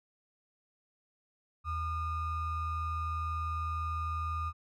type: ring-modulated tone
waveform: triangle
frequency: 647 Hz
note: E5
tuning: 32 cents flat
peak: -27 dBFS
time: 1.64-4.53 s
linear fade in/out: 50 ms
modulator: 566 Hz
effects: none